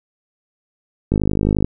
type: click train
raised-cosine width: 3 ms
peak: -4 dBFS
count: 28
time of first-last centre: 1.12-1.645 s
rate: 51.4 Hz
effects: none